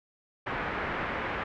white low-pass noise, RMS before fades -33 dBFS, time 0.46-1.44 s, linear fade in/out 10 ms, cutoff 2000 Hz, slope 24 dB/octave, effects none

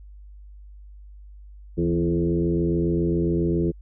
sine tone with frequency modulation, 251.7 Hz, B3, 33 cents sharp, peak -19 dBFS, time 1.77-3.72 s, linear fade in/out 20 ms, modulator 87.4 Hz, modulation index 1.9, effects added 50 Hz sine -41 dBFS peak until 3.81 s

